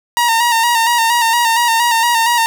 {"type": "tone with vibrato", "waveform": "sawtooth", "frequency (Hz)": 932.3, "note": "A#5", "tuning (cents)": 0, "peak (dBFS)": -7, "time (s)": [0.17, 2.46], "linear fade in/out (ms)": 0, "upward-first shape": "square", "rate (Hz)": 4.3, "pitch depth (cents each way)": 41, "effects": []}